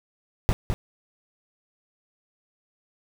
brown noise with echo, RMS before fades -19 dBFS, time 0.49-0.53 s, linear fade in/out 0 ms, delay 210 ms, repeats 1, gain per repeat -5 dB, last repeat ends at 0.74 s, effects none

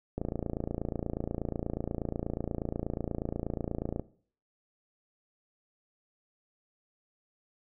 click train, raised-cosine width 2 ms, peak -19 dBFS, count 109, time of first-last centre 0.18-3.996 s, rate 28.3 Hz, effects noise-tail reverb RT60 0.5 s tail -18 dB re dry

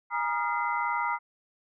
sine tone cluster, 827 / 948 / 1224 / 1386 / 2045 Hz, G#5 / A#5 / D#6 / F6 / C7, -8 / +29 / -29 / -14 / -40 cents, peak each -36 / -29 / -33 / -34 / -35 dBFS, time 0.1-1.19 s, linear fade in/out 50 ms, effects none

